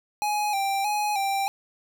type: tone with vibrato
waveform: square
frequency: 811 Hz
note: G#5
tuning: 41 cents flat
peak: -24 dBFS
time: 0.22-1.48 s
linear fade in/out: 0 ms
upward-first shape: square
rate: 1.6 Hz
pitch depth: 54 cents each way
effects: none